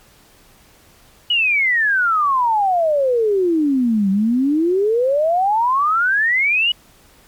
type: exponential two-way sweep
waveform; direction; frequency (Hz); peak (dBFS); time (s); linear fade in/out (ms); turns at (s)
sine; down then up; 2960 to 189.5 to 2960; -13; 1.3-6.72; 5; 4.1
effects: pink hiss -50 dBFS RMS until 7.27 s + MP3 96 kbps